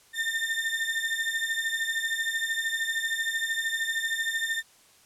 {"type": "beating tone pair", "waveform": "35% pulse", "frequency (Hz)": [1800, 1813], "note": ["A6", "A#6"], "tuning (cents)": [39, -49], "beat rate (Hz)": 13, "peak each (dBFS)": -28, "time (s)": [0.13, 4.63], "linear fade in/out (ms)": 50, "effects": ["white hiss -58 dBFS RMS until 5.05 s", "low-pass 11000 Hz 12 dB/octave"]}